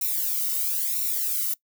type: noise with flanger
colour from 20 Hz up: violet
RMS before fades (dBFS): -26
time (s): 0.01-1.54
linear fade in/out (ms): 5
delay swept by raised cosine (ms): 0.62 to 1.21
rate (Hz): 1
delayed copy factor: -0.95
effects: noise-tail reverb RT60 0.1 s tail -21 dB re dry